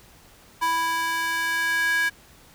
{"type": "tone with high-pass filter sweep", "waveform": "square", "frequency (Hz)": 329.6, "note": "E4", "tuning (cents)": 0, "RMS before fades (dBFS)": -24, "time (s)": [0.61, 2.1], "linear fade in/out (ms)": 20, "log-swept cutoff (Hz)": [1100, 1700], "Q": 5.1, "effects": ["pink hiss -52 dBFS RMS until 2.54 s"]}